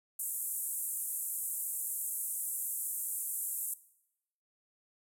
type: band-pass noise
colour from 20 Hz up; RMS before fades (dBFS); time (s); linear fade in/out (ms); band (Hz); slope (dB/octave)
white; -37; 0.19-3.74; 5; 7900 to 14000; 48
effects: noise-tail reverb RT60 0.8 s tail -18 dB re dry